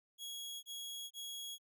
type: tone bursts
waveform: sawtooth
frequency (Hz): 3322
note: G#7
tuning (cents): 0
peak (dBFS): -40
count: 3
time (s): 0.18-1.584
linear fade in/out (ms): 50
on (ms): 450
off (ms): 27
effects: none